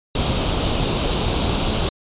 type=noise with comb filter; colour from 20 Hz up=pink; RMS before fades=-20 dBFS; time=0.15-1.89 s; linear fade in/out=2 ms; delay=0.27 ms; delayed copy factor=+0.65; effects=resampled to 8000 Hz